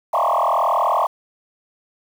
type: tone with frequency modulation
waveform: sine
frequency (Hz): 879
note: A5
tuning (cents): -2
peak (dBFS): -14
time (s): 0.13-1.07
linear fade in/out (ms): 10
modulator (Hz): 41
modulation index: 6.4
effects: tanh soft clip ceiling -10 dBFS + 7-bit